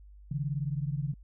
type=beating tone pair; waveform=sine; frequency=138.59 / 157.59 Hz; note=C#3 / D#3; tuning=0 / +22 cents; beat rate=19 Hz; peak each=-31 / -34 dBFS; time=0.31-1.14 s; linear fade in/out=5 ms; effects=added 50 Hz sine -49 dBFS peak until 1.23 s